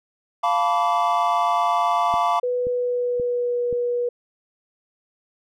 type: chord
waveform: triangle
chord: B half-diminished seventh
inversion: second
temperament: equal with one note detuned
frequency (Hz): 698.5 / 880 / 987.8 / 1155.1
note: F5 / A5 / B5 / D6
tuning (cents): 0 / 0 / 0 / -29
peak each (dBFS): -20 / -23 / -22 / -21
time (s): 0.43-2.4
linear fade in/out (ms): 10
type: click train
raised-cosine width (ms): 3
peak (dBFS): -22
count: 4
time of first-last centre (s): 2.14-3.727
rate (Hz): 1.89
type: tone with pitch glide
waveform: sine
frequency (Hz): 493.9 to 484.3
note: B4 to B4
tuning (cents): 0 to -34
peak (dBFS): -20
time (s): 2.43-4.09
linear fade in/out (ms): 5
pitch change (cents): -34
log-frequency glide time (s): 2.58-3.63
effects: none